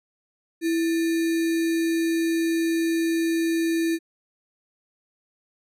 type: tone with sample-and-hold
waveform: sine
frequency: 329.6 Hz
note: E4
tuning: in tune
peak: -20 dBFS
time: 0.61-3.99 s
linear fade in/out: 50 ms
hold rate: 2100 Hz
effects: resampled to 32000 Hz